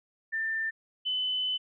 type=tone pair in turn; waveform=sine; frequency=1788 / 3019 Hz; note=A6 / F#7; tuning=+27 / +34 cents; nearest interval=major sixth; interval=907 cents; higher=second; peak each=-28 / -27 dBFS; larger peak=second; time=0.32-0.71 / 1.05-1.58 s; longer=second; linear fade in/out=20 ms; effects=none